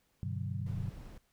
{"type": "chord", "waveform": "sine", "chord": "G major seventh", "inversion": "none", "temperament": "equal with one note detuned", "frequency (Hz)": [98, 125.63, 146.83, 185], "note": ["G2", "B2", "D3", "F#3"], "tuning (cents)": [0, 30, 0, 0], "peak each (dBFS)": [-37, -39, -42, -43], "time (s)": [0.23, 0.9], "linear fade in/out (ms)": 0}
{"type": "noise", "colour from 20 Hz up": "brown", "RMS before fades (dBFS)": -47, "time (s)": [0.66, 1.18], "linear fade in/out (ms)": 5}
{"effects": ["pink hiss -74 dBFS RMS until 1.32 s"]}